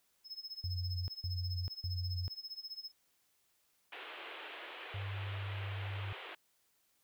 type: tone with tremolo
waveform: triangle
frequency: 5180 Hz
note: E8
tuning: 31 cents flat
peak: -39 dBFS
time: 0.24-2.92 s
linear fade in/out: 50 ms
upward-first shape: sine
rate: 15 Hz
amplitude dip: 90%
type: tone bursts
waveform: sine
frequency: 90.6 Hz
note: F#2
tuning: 36 cents flat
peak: -35 dBFS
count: 3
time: 0.64-2.28 s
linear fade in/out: 0 ms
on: 440 ms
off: 160 ms
type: band-pass noise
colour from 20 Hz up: white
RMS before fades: -48 dBFS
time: 3.92-6.35 s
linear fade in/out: 5 ms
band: 330 to 3300 Hz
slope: 48 dB/octave
type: tone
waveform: sine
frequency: 99 Hz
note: G2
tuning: 18 cents sharp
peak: -38 dBFS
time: 4.94-6.13 s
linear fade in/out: 5 ms
effects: white hiss -75 dBFS RMS until 7.03 s